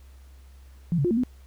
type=tone with pitch steps; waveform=sine; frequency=171.7 / 139.7 / 353.2 / 226.2 / 251.1 Hz; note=F3 / C#3 / F4 / A3 / B3; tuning=-29 / +14 / +20 / +48 / +29 cents; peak=-20 dBFS; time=0.92-1.235 s; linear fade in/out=0 ms; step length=63 ms; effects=added 66 Hz sine -46 dBFS peak until 1.46 s + pink hiss -61 dBFS RMS until 1.46 s